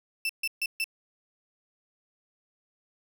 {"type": "tone bursts", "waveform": "35% pulse", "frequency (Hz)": 2660, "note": "E7", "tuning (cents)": 15, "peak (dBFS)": -25, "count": 4, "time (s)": [0.25, 0.842], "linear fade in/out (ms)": 2, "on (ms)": 43, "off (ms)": 140, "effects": ["10-bit"]}